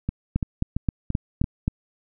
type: two click trains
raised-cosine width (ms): 5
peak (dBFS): -9 / -12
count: 6 / 5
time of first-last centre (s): 0.36-1.679 / 0.09-1.441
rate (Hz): 3.79 / 2.96
effects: none